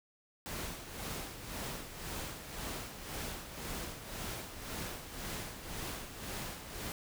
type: noise with tremolo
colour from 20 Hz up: pink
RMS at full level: -40 dBFS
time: 0.46-6.92 s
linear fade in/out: 0 ms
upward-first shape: sine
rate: 1.9 Hz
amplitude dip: 60%
effects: none